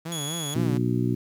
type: tone with vibrato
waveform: sawtooth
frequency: 155.56 Hz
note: D#3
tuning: in tune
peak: -27 dBFS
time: 0.05-0.78 s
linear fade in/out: 10 ms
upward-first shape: sine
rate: 4 Hz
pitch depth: 170 cents each way
type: tone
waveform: 20% pulse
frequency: 3367 Hz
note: G#7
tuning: 23 cents sharp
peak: -25 dBFS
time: 0.12-0.54 s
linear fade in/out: 0 ms
type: harmonic tone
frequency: 60.8 Hz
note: B1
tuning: 26 cents flat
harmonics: 2 / 3 / 4 / 5 / 6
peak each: -25 / -29 / -28 / -29 / -31 dBFS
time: 0.55-1.15 s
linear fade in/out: 10 ms
effects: 9-bit